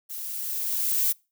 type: noise with level ramp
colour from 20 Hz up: violet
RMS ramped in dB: -36 to -22 dBFS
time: 0.09-1.13 s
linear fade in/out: 20 ms
effects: noise-tail reverb RT60 0.3 s tail -26 dB re dry